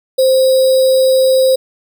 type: tone with sample-and-hold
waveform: sine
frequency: 523.3 Hz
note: C5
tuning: in tune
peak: -7 dBFS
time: 0.18-1.56 s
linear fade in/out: 10 ms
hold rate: 4410 Hz
effects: none